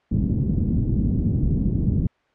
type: low-pass noise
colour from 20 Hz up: white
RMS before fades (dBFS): -21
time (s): 0.11-2.07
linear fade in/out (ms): 5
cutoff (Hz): 230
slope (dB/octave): 24
effects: white hiss -63 dBFS RMS until 2.34 s + low-pass 2000 Hz 12 dB/octave